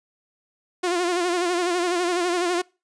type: tone with vibrato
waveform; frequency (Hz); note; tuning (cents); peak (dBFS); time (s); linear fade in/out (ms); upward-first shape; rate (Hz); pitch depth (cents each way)
sawtooth; 352.8; F4; +18; -17; 0.83-2.62; 10; sine; 12; 65
effects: noise-tail reverb RT60 0.3 s tail -25 dB re dry + resampled to 22050 Hz